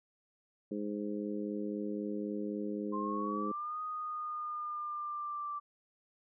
harmonic tone, 103.83 Hz, G#2, in tune, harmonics 2 / 3 / 4 / 5, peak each -38 / -39 / -41 / -45 dBFS, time 0.71-3.52 s, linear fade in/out 5 ms
sine exponential two-way sweep, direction up then down, 1046.5 to 1244.5 to 1169 Hz, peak -36 dBFS, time 2.92-5.6 s, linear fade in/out 20 ms, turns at 3.81 s
effects none

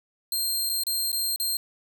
15% pulse tone with dropouts, 4186 Hz, C8, in tune, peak -18 dBFS, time 0.32-1.57 s, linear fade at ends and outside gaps 2 ms, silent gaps 0.693-0.697 / 0.836-0.867 / 1.118-1.128 / 1.361-1.399 s, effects none

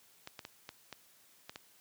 clicks, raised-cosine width 0.2 ms, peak -26 dBFS, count 7, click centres 0.274 / 0.392 / 0.451 / 0.691 / 0.927 / 1.495 / 1.559 s, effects white hiss -64 dBFS RMS until 1.8 s + high-pass 80 Hz 12 dB/octave

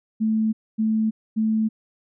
sine tone bursts, 219.2 Hz, A3, 6 cents flat, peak -18 dBFS, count 3, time 0.2-1.69 s, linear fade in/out 20 ms, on 330 ms, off 250 ms, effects none

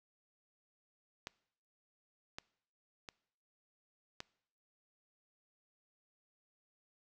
clicks, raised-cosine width 0.2 ms, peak -24 / -25 / -28 / -24 dBFS, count 4, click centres 1.271 / 2.385 / 3.088 / 4.204 s, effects noise-tail reverb RT60 0.7 s tail -23 dB re dry

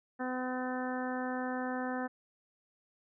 harmonic tone, 254 Hz, B3, 49 cents sharp, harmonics 1 / 2 / 3 / 4 / 5 / 6 / 7, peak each -36 / -40 / -40 / -45 / -46 / -44 / -45 dBFS, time 0.19-2.08 s, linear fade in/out 20 ms, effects none

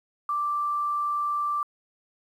sine tone with quantisation, 1174.7 Hz, D6, in tune, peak -24 dBFS, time 0.29-1.63 s, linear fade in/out 2 ms, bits 9, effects resampled to 32000 Hz

